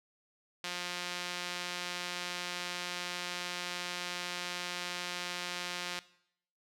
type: tone with band-pass filter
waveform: sawtooth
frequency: 177.3 Hz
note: F3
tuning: 26 cents sharp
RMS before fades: -39 dBFS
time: 0.64-5.99 s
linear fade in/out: 0 ms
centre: 3700 Hz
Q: 0.96
effects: noise-tail reverb RT60 0.7 s tail -19 dB re dry